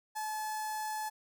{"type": "tone with notch filter", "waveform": "sawtooth", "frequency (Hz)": 861, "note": "A5", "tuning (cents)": -38, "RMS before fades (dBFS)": -37, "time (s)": [0.15, 1.1], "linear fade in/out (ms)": 20, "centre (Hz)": 2900, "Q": 0.74, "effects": []}